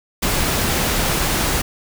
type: noise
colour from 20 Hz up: pink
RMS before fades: -19 dBFS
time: 0.22-1.62 s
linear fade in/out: 10 ms
effects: none